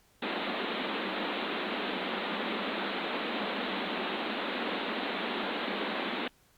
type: band-pass noise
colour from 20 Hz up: pink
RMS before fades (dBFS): -34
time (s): 0.22-6.28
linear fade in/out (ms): 5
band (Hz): 190 to 4000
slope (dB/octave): 96
effects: pink hiss -65 dBFS RMS until 6.57 s + Opus 48 kbps